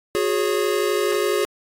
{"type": "chord", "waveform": "square", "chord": "F# suspended second", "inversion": "none", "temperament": "equal with one note detuned", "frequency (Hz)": [363.2, 415.3, 554.4], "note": ["F#4", "G#4", "C#5"], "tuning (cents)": [-32, 0, 0], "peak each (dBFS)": [-24, -22, -28], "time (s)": [0.15, 1.45], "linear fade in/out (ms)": 0, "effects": ["AAC 48 kbps"]}